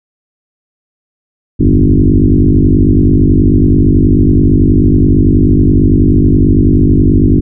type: tone with frequency modulation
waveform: sine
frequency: 104.5 Hz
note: G#2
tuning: 11 cents sharp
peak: -4 dBFS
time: 1.59-7.41 s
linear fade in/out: 20 ms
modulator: 49.2 Hz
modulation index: 4.6
effects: none